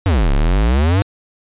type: exponential two-way sweep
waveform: square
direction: down then up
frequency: 103.83 to 32.7 to 103.83 Hz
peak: -12 dBFS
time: 0.06-1.02 s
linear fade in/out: 0 ms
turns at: 0.32 s
effects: resampled to 8000 Hz